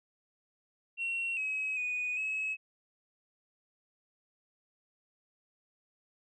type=tone with pitch steps; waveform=sine; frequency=2730 / 2550 / 2478 / 2572 Hz; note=F7 / D#7 / D#7 / E7; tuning=-40 / +42 / -8 / -43 cents; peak=-30 dBFS; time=0.97-2.57 s; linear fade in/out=50 ms; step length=400 ms; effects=tanh soft clip ceiling -28 dBFS